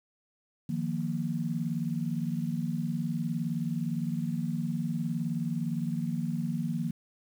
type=chord; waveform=sine; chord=Eb suspended second; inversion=none; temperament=just; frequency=155.56 / 175.01 / 233.3 Hz; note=Eb3 / F3 / Bb3; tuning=0 / +4 / +2 cents; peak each=-33 dBFS; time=0.69-6.91 s; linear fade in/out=5 ms; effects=9-bit